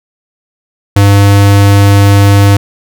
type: tone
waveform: square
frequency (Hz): 100.3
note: G2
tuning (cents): +40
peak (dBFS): -3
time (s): 0.96-2.57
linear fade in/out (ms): 5
effects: none